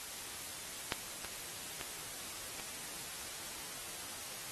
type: clicks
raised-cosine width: 0.2 ms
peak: -15 / -23 / -22 / -24 dBFS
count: 4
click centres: 0.922 / 1.247 / 1.812 / 2.598 s
effects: white hiss -45 dBFS RMS until 4.51 s + AAC 32 kbps